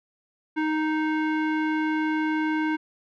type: tone with low-pass filter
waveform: square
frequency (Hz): 311.1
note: D#4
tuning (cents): 0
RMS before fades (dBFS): -25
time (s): 0.56-2.77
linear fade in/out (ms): 20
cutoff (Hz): 1900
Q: 2
effects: none